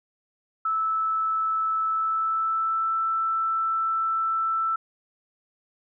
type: tone with pitch glide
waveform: sine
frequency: 1310 to 1326.8 Hz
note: E6 to E6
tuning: -11 to +11 cents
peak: -22 dBFS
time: 0.65-4.76 s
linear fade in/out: 5 ms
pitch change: +22 cents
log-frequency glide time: 1.87-2.96 s
effects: none